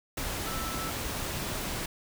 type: tone in noise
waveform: sine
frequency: 1318.5 Hz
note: E6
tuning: in tune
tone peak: -38 dBFS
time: 0.46-0.9 s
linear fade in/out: 5 ms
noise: pink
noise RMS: -34 dBFS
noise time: 0.17-1.86 s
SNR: -7 dB
effects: none